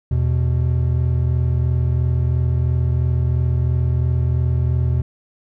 triangle tone pair together, 81.35 / 124.3 Hz, E2 / B2, -22 / +12 cents, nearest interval perfect fifth, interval 734 cents, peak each -16 dBFS, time 0.11-5.02 s, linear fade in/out 5 ms, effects none

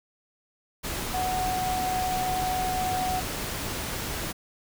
sine tone in noise, 740 Hz, F#5, in tune, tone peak -26 dBFS, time 1.13-3.21 s, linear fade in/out 20 ms, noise pink, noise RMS -32 dBFS, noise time 0.83-4.33 s, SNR +3 dB, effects none

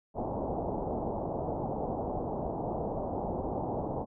white low-pass noise, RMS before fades -34 dBFS, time 0.14-4.06 s, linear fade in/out 50 ms, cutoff 860 Hz, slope 48 dB/octave, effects none

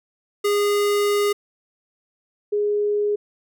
square / sine tone pair in turn, 410 / 414.5 Hz, G#4 / G#4, -22 / -3 cents, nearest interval unison, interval 19 cents, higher second, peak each -18 dBFS, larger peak neither, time 0.44-1.33 / 2.52-3.16 s, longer first, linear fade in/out 10 ms, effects none

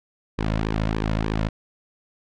sawtooth tone with flanger, 53.8 Hz, A1, 38 cents flat, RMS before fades -24 dBFS, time 0.38-1.49 s, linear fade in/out 10 ms, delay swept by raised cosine 1.4 to 2.6 ms, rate 3.3 Hz, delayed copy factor -0.75, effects low-pass 4000 Hz 12 dB/octave

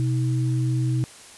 sine tone pair together, 126.3 / 318.3 Hz, B2 / D#4, +39 / +39 cents, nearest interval octave + major third, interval 1600 cents, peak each -20 / -30 dBFS, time 0-1.04 s, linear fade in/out 0 ms, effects white hiss -45 dBFS RMS until 1.37 s + resampled to 24000 Hz

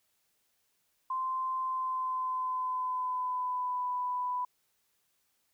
sine tone with pitch glide, 1039 to 993.8 Hz, C6 to B5, -12 to +11 cents, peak -30 dBFS, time 1.1-4.45 s, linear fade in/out 5 ms, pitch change -77 cents, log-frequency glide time 1.6-3.88 s, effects white hiss -75 dBFS RMS until 5.53 s

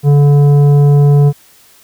triangle tone with tanh clipping, 144 Hz, D3, 34 cents flat, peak -6 dBFS, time 0.03-1.33 s, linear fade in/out 50 ms, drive 14 dB, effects white hiss -45 dBFS RMS until 1.83 s

